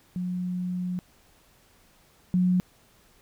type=tone pair in turn; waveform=sine; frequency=180.3 / 181.45 Hz; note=F#3 / F#3; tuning=-45 / -34 cents; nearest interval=unison; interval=11 cents; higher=second; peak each=-27 / -19 dBFS; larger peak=second; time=0.16-0.99 / 2.34-2.6 s; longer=first; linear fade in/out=0 ms; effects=pink hiss -60 dBFS RMS until 3.21 s